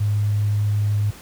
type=tone; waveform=sine; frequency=103.83 Hz; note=G#2; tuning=in tune; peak=-17 dBFS; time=0-1.11 s; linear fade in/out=10 ms; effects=pink hiss -43 dBFS RMS until 1.21 s